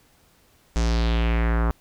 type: tone with low-pass filter sweep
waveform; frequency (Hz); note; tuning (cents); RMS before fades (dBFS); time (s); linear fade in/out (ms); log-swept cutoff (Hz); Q
square; 57.2; A#1; -32; -21; 0.76-1.71; 0; 6800 to 1200; 2.5
effects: pink hiss -59 dBFS RMS until 1.8 s